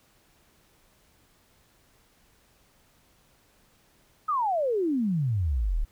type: exponential sweep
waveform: sine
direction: down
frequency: 1300 to 32.94 Hz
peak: -23 dBFS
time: 4.28-5.85 s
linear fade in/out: 10 ms
effects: pink hiss -63 dBFS RMS until 5.91 s